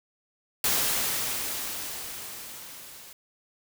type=noise with level ramp; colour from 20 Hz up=white; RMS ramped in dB=-24 to -47 dBFS; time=0.64-3.13 s; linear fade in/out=2 ms; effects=none